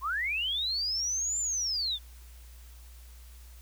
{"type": "linear two-way sweep", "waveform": "sine", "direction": "up then down", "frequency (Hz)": [987.8, 7270, 3401], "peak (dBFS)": -28, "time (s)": [0.01, 1.99], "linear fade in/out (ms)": 50, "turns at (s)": 1.39, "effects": ["added 60 Hz sine -47 dBFS peak until 3.61 s", "white hiss -58 dBFS RMS until 3.61 s"]}